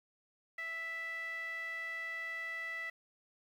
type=tone with band-pass filter; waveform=sawtooth; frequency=659.3 Hz; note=E5; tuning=in tune; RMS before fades=-41 dBFS; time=0.58-2.9 s; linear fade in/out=5 ms; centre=2000 Hz; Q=6.9; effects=11-bit